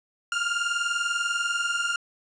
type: tone pair together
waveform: 30% pulse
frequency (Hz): 1392 / 1412.2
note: F6 / F6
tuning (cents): -6 / +19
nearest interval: unison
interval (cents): 25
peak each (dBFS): -25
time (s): 0.32-1.96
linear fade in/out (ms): 2
effects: resampled to 22050 Hz + 9-bit